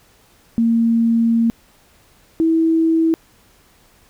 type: tone pair in turn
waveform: sine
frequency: 230 / 325.3 Hz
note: A#3 / E4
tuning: -23 / -23 cents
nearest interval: tritone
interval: 600 cents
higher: second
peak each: -12 dBFS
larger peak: neither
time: 0.58-1.5 / 2.4-3.14 s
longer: first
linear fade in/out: 0 ms
effects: pink hiss -53 dBFS RMS until 4.09 s